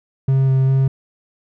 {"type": "tone with pitch steps", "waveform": "triangle", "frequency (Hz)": [134.1, 132.7, 134.1], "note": ["C3", "C3", "C3"], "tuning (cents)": [43, 25, 43], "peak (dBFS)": -10, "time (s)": [0.28, 0.88], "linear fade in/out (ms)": 5, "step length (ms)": 200, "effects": []}